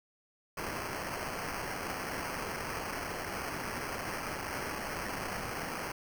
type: noise with sample-and-hold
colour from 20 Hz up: white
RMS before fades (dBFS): -38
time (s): 0.57-5.92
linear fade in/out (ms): 5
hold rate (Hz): 3675
effects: none